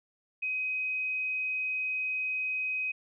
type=tone; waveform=sine; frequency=2520 Hz; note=D#7; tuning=21 cents sharp; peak=-29 dBFS; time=0.42-2.92 s; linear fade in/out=10 ms; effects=none